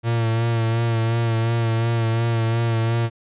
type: tone with vibrato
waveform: 45% pulse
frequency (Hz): 114.8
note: A#2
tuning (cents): -26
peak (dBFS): -18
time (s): 0.03-3.1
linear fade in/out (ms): 50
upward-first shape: sine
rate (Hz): 2.8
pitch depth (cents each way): 31
effects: resampled to 8000 Hz